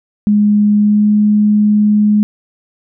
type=tone with pitch glide; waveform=sine; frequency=207.9 to 209.6 Hz; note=G#3 to G#3; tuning=+2 to +16 cents; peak=-7 dBFS; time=0.27-2.23 s; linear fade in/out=0 ms; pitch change=+14 cents; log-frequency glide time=0.77-1.07 s; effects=none